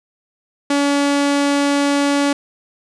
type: tone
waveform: sawtooth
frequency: 284.1 Hz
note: C#4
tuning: 43 cents sharp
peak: -10 dBFS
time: 0.7-2.33 s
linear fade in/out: 5 ms
effects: resampled to 22050 Hz + 8-bit